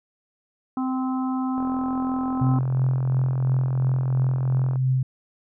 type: harmonic tone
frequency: 259.3 Hz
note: C4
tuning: 15 cents flat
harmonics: 1 / 3 / 4 / 5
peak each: -23 / -33 / -35 / -37 dBFS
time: 0.77-2.59 s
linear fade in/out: 2 ms
type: click train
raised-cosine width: 1 ms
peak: -23 dBFS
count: 137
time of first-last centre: 1.58-4.758 s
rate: 42.8 Hz
type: tone with tremolo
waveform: sine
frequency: 130 Hz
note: C3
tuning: 11 cents flat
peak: -17 dBFS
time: 2.41-5.03 s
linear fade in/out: 5 ms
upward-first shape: triangle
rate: 2.9 Hz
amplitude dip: 40%
effects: none